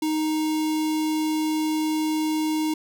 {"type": "tone with notch filter", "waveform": "square", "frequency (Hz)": 311.1, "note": "D#4", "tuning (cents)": 0, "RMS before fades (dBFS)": -24, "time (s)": [0.02, 2.74], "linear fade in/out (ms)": 5, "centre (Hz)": 1600, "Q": 1.9, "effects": []}